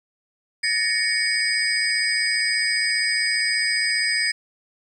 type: tone cluster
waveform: sine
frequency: 1740 / 1855 / 2232 / 4946 / 8380 Hz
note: A6 / A#6 / C#7 / D#8 / C9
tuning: -20 / -9 / +11 / -11 / +2 cents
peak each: -29 / -26 / -25 / -23 / -30 dBFS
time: 0.63-4.32 s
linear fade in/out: 10 ms
effects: 9-bit